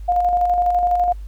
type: tone with tremolo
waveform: sine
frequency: 710 Hz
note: F5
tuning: 28 cents sharp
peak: -13 dBFS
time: 0.08-1.13 s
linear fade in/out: 10 ms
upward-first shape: square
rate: 12 Hz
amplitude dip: 35%
effects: added 50 Hz sine -29 dBFS peak until 1.27 s + pink hiss -57 dBFS RMS until 1.27 s